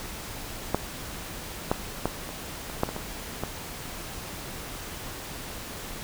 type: clicks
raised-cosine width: 1 ms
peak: -8 / -8 / -10 / -23 / -22 / -8 / -17 / -18 / -15 dBFS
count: 9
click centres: 0.746 / 1.715 / 2.056 / 2.291 / 2.699 / 2.834 / 2.89 / 2.964 / 3.436 s
effects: pink hiss -38 dBFS RMS until 6.03 s